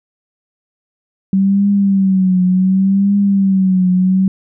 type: tone with vibrato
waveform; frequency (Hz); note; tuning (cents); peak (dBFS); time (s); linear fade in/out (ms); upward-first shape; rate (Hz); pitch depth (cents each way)
sine; 191.7; G3; -38; -9; 1.33-4.28; 2; triangle; 0.68; 94
effects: none